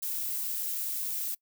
violet noise, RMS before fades -33 dBFS, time 0.02-1.35 s, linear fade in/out 10 ms, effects noise-tail reverb RT60 0.1 s tail -24 dB re dry

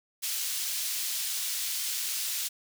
pink high-pass noise, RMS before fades -32 dBFS, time 0.22-2.49 s, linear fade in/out 20 ms, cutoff 3900 Hz, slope 12 dB/octave, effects none

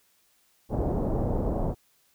pink low-pass noise, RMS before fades -27 dBFS, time 0.69-1.75 s, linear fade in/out 50 ms, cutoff 730 Hz, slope 24 dB/octave, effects white hiss -66 dBFS RMS until 2.14 s

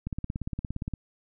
click train, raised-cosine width 5 ms, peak -19 dBFS, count 16, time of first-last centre 0.07-0.937 s, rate 17.3 Hz, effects none

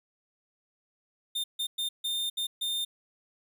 45% pulse tone bursts at uneven times, 3623 Hz, A7, 50 cents sharp, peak -29 dBFS, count 6, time 1.35-1.44 / 1.59-1.67 / 1.78-1.89 / 2.04-2.3 / 2.37-2.47 / 2.61-2.85 s, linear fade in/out 10 ms, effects none

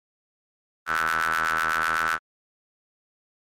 sawtooth ring-modulated tone, 80.8 Hz, E2, 34 cents flat, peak -15 dBFS, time 0.86-2.19 s, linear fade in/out 50 ms, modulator 1410 Hz, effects MP3 64 kbps

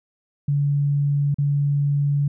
sine tone with dropouts, 143.1 Hz, D3, 45 cents flat, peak -17 dBFS, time 0.48-2.28 s, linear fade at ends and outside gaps 5 ms, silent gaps 1.344-1.384 s, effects none

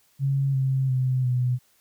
sine tone with pitch steps, 137.4 / 133.1 / 128.94 / 124.91 Hz, C#3 / C3 / C3 / B2, -15 / +30 / -25 / +20 cents, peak -20 dBFS, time 0.19-1.59 s, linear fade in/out 50 ms, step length 350 ms, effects white hiss -63 dBFS RMS until 1.8 s

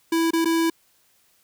square tone with dropouts, 329.6 Hz, E4, in tune, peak -19 dBFS, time 0.12-0.7 s, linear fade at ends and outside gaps 5 ms, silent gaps 0.307-0.333 / 0.447-0.455 s, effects white hiss -62 dBFS RMS until 1.43 s

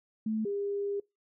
sine tone pair in turn, 218.4 / 403.1 Hz, A3 / G4, -13 / +48 cents, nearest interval major seventh, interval 1061 cents, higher second, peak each -28 / -30 dBFS, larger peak first, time 0.26-0.45 / 0.45-1 s, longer second, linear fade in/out 5 ms, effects noise-tail reverb RT60 0.2 s tail -23 dB re dry

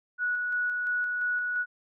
sine tone with tremolo, 1467 Hz, F#6, 15 cents flat, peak -25 dBFS, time 0.18-1.66 s, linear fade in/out 50 ms, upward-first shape square, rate 2.9 Hz, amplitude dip 25%, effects none

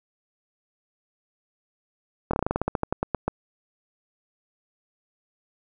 slowing click train, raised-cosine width 1 ms, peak -9 dBFS, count 16, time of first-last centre 2.31-3.28 s, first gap 24 ms, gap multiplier 1.13, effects none

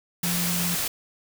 sine tone in noise, 174.61 Hz, F3, in tune, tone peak -27 dBFS, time 0.23-0.75 s, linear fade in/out 5 ms, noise white, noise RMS -27 dBFS, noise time 0.23-0.88 s, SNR -3 dB, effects none

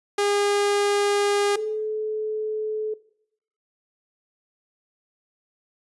sawtooth / sine tone pair in turn, 407 / 431.2 Hz, G#4 / A4, -35 / -35 cents, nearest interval minor second, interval 100 cents, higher second, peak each -16 / -25 dBFS, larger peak first, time 0.18-1.56 / 1.56-2.94 s, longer neither, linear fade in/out 5 ms, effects noise-tail reverb RT60 0.7 s tail -19 dB re dry + resampled to 24000 Hz

